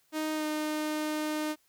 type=tone with pitch glide; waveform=sawtooth; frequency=310.7 to 305.9 Hz; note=D#4 to D#4; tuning=-2 to -29 cents; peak=-26 dBFS; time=0.12-1.56 s; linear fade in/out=50 ms; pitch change=-27 cents; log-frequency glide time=0.34-0.45 s; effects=white hiss -69 dBFS RMS until 1.68 s